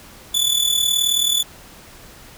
sawtooth tone with amplitude modulation, 3470 Hz, A7, 25 cents flat, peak -10 dBFS, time 0.34-1.43 s, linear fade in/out 10 ms, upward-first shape sine, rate 38.8 Hz, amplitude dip 65%, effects pink hiss -43 dBFS RMS until 2.37 s

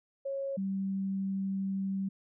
sine tone pair in turn, 548 / 193.75 Hz, C#5 / G3, -20 / -20 cents, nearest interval octave + tritone, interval 1800 cents, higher first, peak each -32 / -30 dBFS, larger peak second, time 0.25-0.57 / 0.57-2.09 s, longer second, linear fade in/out 10 ms, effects none

